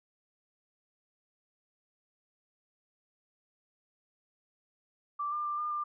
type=tone with pitch steps; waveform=sine; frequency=1170 / 1198 / 1186 / 1207 / 1194 Hz; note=D6 / D6 / D6 / D6 / D6; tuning=-7 / +34 / +17 / +47 / +28 cents; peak=-31 dBFS; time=5.19-5.84 s; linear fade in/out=10 ms; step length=130 ms; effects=none